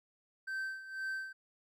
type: tone with tremolo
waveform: triangle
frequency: 1552 Hz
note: G6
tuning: 18 cents flat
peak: -33 dBFS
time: 0.47-1.33 s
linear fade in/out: 10 ms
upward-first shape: sine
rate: 2 Hz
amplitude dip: 75%
effects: none